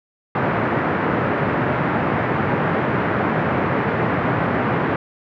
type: band-pass noise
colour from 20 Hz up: pink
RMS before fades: -20 dBFS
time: 0.35-4.96 s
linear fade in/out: 2 ms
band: 110 to 1900 Hz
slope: 24 dB/octave
effects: none